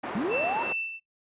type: band-pass noise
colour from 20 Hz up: pink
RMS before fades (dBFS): -35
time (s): 0.03-0.73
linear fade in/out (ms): 10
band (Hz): 310 to 1600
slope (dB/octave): 12
type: linear sweep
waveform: sine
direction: up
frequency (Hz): 174.61 to 969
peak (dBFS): -26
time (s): 0.15-0.63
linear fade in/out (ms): 5
type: tone with tremolo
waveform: sine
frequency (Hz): 2667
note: E7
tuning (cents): +20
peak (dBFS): -27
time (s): 0.29-1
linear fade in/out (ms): 50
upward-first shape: sine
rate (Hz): 2.7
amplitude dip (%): 65
effects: noise-tail reverb RT60 0.1 s tail -21 dB re dry + resampled to 8000 Hz